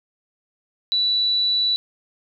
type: tone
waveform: sine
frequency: 3951 Hz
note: B7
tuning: in tune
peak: -17 dBFS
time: 0.92-1.76 s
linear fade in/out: 0 ms
effects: none